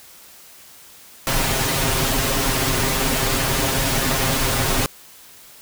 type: noise with comb filter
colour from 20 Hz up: pink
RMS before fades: -20 dBFS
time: 1.27-4.86 s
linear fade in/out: 0 ms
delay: 7.5 ms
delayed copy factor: +0.9
effects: white hiss -45 dBFS RMS until 5.61 s